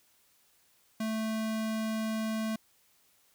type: tone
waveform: square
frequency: 220 Hz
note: A3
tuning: in tune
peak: -31 dBFS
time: 1-2.56 s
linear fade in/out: 5 ms
effects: white hiss -67 dBFS RMS until 3.34 s